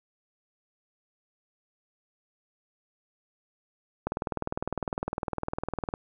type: click train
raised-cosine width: 1 ms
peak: -15 dBFS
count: 38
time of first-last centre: 4.07-5.939 s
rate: 19.8 Hz
effects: none